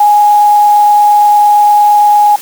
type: tone with frequency modulation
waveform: sine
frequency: 830.6 Hz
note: G#5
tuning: in tune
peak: -3 dBFS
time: 0-2.36 s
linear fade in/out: 5 ms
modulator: 28.7 Hz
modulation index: 0.23
effects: white hiss -28 dBFS RMS until 2.41 s + high-pass 200 Hz 12 dB/octave